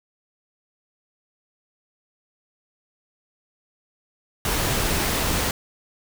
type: noise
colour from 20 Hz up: pink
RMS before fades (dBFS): -23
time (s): 4.45-5.51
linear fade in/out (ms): 2
effects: none